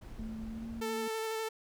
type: noise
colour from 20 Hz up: brown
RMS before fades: -46 dBFS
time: 0.01-0.81 s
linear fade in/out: 10 ms
type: tone with pitch glide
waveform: sine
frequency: 221.4 to 228.2 Hz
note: A3 to A#3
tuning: +11 to -37 cents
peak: -39 dBFS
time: 0.19-1.08 s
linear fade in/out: 5 ms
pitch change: +52 cents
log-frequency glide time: 0.49-0.65 s
type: tone with vibrato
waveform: sawtooth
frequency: 443 Hz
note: A4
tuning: 12 cents sharp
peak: -30 dBFS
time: 0.81-1.49 s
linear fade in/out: 10 ms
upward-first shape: square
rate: 12 Hz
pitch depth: 12 cents each way
effects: none